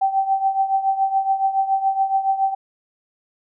sine tone with tremolo, 776 Hz, G5, 18 cents flat, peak -13 dBFS, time 0.01-2.55 s, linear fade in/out 10 ms, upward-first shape triangle, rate 7.1 Hz, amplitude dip 80%, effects none

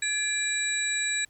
sine tone cluster, 1707 / 2362 / 3916 / 7780 Hz, G#6 / D7 / B7 / B8, +47 / +9 / -15 / -27 cents, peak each -31 / -31 / -32 / -30 dBFS, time 0.02-1.25 s, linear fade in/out 5 ms, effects pink hiss -63 dBFS RMS until 1.29 s

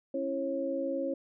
sine tone cluster, 272.3 / 331.7 / 544 Hz, C#4 / E4 / C#5, -31 / +11 / -33 cents, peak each -35 / -37 / -32 dBFS, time 0.14-1.14 s, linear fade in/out 5 ms, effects none

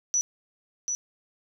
sine tone with echo, 5920 Hz, F#8, in tune, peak -21 dBFS, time 0.14-0.21 s, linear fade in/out 0 ms, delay 740 ms, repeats 1, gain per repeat -5 dB, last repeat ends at 0.95 s, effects none

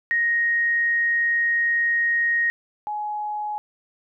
sine tone pair in turn, 1871 / 840.7 Hz, A#6 / G#5, +6 / +21 cents, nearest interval octave + major second, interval 1385 cents, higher first, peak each -18 / -25 dBFS, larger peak first, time 0.11-2.5 / 2.87-3.58 s, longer first, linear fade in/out 0 ms, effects none

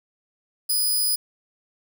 5% pulse tone, 4978 Hz, D#8, in tune, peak -13 dBFS, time 0.69-1.16 s, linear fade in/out 10 ms, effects 9-bit

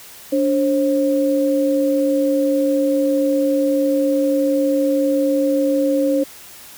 sine tone pair together, 288.8 / 536 Hz, D4 / C5, -29 / +42 cents, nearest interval major seventh, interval 1071 cents, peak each -17 dBFS, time 0.32-6.24 s, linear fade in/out 10 ms, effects white hiss -40 dBFS RMS until 6.77 s

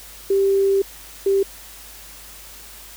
sine tone bursts at uneven times, 392 Hz, G4, in tune, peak -14 dBFS, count 2, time 0.3-0.82 / 1.26-1.43 s, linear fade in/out 5 ms, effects added 50 Hz sine -47 dBFS peak until 2.96 s + white hiss -41 dBFS RMS until 2.96 s

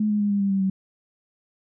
sine tone with pitch steps, 212.7 / 208.9 / 205.2 / 201.6 / 198 / 194.48 / 191.03 Hz, G#3 / G#3 / G#3 / G3 / G3 / G3 / G3, +42 / +10 / -21 / +49 / +18 / -13 / -44 cents, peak -19 dBFS, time 0-0.7 s, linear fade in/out 5 ms, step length 100 ms, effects none

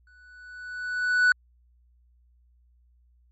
triangle tone with exponential growth, 1484 Hz, F#6, 5 cents sharp, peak -13 dBFS, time 0.07-1.32 s, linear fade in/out 2 ms, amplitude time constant 270 ms, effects added 60 Hz sine -58 dBFS peak until 3.31 s + MP3 32 kbps

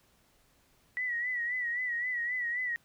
sine tone with vibrato, 1943 Hz, B6, 29 cents flat, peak -30 dBFS, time 0.97-2.76 s, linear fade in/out 0 ms, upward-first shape sine, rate 3.8 Hz, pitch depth 66 cents each way, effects pink hiss -67 dBFS RMS until 2.84 s

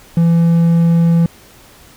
triangle tone, 167.9 Hz, E3, 32 cents sharp, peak -6 dBFS, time 0.17-1.26 s, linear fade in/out 2 ms, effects pink hiss -43 dBFS RMS until 1.96 s

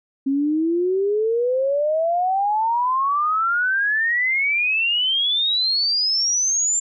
sine exponential sweep, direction up, 267.7 to 7350 Hz, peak -17 dBFS, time 0.26-6.8 s, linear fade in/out 10 ms, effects none

